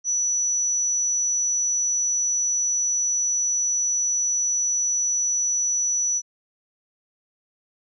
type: tone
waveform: sine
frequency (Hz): 5920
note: F#8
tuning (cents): 0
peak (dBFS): -20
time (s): 0.04-6.22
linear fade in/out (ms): 50
effects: none